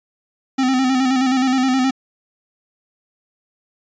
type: tone with vibrato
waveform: square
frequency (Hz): 260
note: C4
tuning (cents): -11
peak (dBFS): -15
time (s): 0.58-1.91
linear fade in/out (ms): 10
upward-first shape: square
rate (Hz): 9.5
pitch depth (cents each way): 43
effects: resampled to 16000 Hz